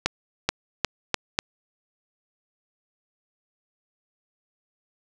accelerating click train, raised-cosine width 0.2 ms, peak -3 dBFS, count 5, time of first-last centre 0.06-1.389 s, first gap 430 ms, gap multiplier 0.83, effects none

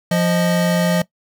square tone pair together, 174.63 / 622.3 Hz, F3 / D#5, 0 / 0 cents, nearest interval octave + minor seventh, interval 2200 cents, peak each -16 / -21 dBFS, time 0.11-1.02 s, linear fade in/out 5 ms, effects noise-tail reverb RT60 0.1 s tail -19 dB re dry

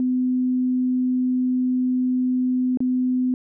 sine tone with dropouts, 253.3 Hz, B3, 44 cents sharp, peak -18 dBFS, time 0-3.34 s, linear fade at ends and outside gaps 1 ms, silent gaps 2.773-2.804 s, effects none

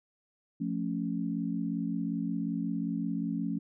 sine chord, F augmented, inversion none, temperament equal, 174.61 / 220 / 277.2 Hz, F3 / A3 / C#4, 0 / 0 / 0 cents, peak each -34 dBFS, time 0.6-3.59 s, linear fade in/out 10 ms, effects none

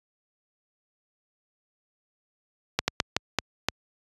slowing click train, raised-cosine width 0.2 ms, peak -4 dBFS, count 6, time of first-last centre 2.79-3.686 s, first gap 90 ms, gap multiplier 1.35, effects high-pass 60 Hz 12 dB/octave + resampled to 24000 Hz

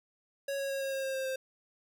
square tone with pitch steps, 554.4 / 550.3 / 546.1 / 542.1 / 538 / 534 / 530 / 526 Hz, C#5 / C#5 / C#5 / C#5 / C5 / C5 / C5 / C5, 0 / -13 / -26 / -39 / +48 / +35 / +22 / +9 cents, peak -33 dBFS, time 0.48-1.36 s, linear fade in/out 5 ms, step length 110 ms, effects none

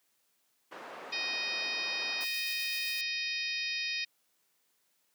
white band-pass noise, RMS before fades -46 dBFS, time 0.71-2.25 s, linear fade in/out 10 ms, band 340 to 1200 Hz, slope 12 dB/octave
harmonic tone, 622.3 Hz, D#5, in tune, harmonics 3 / 4 / 5 / 6 / 7 / 8 / 9, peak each -41 / -35 / -46 / -40 / -44 / -39 / -47 dBFS, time 1.12-4.05 s, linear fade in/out 10 ms
blue noise with tremolo, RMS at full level -43 dBFS, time 2.21-3.01 s, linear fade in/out 0 ms, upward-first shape square, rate 7.8 Hz, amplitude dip 25%
effects white hiss -74 dBFS RMS until 5.14 s + high-pass 150 Hz 12 dB/octave

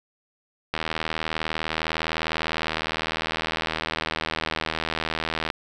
click train, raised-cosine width 0.3 ms, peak -9 dBFS, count 381, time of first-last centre 0.74-5.502 s, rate 79.8 Hz, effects none

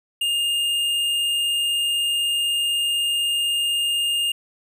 sine tone with hard clipping, 2824 Hz, F7, 19 cents sharp, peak -21 dBFS, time 0.21-4.32 s, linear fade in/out 5 ms, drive 10 dB, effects none

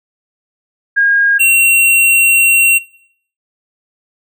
sine / square tone pair in turn, 1627 / 2736 Hz, G#6 / F7, -36 / -36 cents, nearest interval major sixth, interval 900 cents, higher second, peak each -7 dBFS, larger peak neither, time 0.96-1.39 / 1.39-2.79 s, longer second, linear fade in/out 20 ms, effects noise-tail reverb RT60 0.6 s tail -19 dB re dry

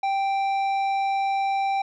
sine tone with tanh clipping, 784 Hz, G5, in tune, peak -23 dBFS, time 0.03-1.82 s, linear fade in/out 5 ms, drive 10 dB, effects none

